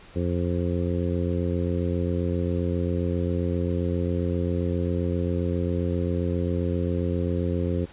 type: harmonic tone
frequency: 87.5 Hz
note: F2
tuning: 4 cents sharp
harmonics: 1 / 2 / 3 / 4 / 5 / 6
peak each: -26 / -29 / -31 / -32 / -33 / -34 dBFS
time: 0.15-7.86 s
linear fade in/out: 20 ms
effects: pink hiss -49 dBFS RMS until 7.92 s + resampled to 8000 Hz